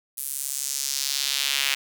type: tone with high-pass filter sweep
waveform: sawtooth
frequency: 138.59 Hz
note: C#3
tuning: in tune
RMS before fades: -27 dBFS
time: 0.17-1.75 s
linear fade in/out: 10 ms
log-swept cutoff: 11000 to 2500 Hz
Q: 1.6
effects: none